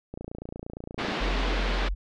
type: click train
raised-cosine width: 2 ms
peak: -23 dBFS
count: 29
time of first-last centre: 0.14-1.119 s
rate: 28.6 Hz
type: band-pass noise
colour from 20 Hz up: pink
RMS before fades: -31 dBFS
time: 0.98-1.89 s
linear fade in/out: 10 ms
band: 180 to 4100 Hz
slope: 24 dB/octave
type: tone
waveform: sine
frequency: 45.09 Hz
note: F#1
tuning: 44 cents flat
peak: -25 dBFS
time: 1.2-1.95 s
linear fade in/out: 20 ms
effects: none